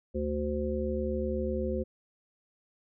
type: harmonic tone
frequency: 74 Hz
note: D2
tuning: 14 cents sharp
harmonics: 1 / 3 / 5 / 7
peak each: -34 / -34 / -34 / -34 dBFS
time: 0.14-1.84 s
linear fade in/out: 20 ms
effects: none